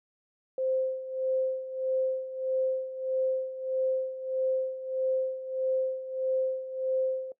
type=tone with tremolo; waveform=sine; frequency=522 Hz; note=C5; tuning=4 cents flat; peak=-24 dBFS; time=0.58-7.32 s; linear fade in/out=2 ms; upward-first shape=sine; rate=1.6 Hz; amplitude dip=75%; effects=noise-tail reverb RT60 0.1 s tail -19 dB re dry